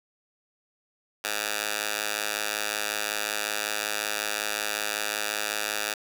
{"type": "tone with high-pass filter", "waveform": "10% pulse", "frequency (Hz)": 105.4, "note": "G#2", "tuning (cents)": 26, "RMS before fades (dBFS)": -30, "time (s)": [1.24, 5.94], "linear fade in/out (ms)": 5, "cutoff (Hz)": 1200, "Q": 0.51, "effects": ["8-bit"]}